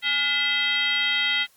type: tone with frequency modulation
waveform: sine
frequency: 2608 Hz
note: E7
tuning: 19 cents flat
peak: -20 dBFS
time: 0.02-1.47 s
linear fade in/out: 50 ms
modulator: 591 Hz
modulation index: 1.8
effects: white hiss -59 dBFS RMS until 1.56 s + Opus 48 kbps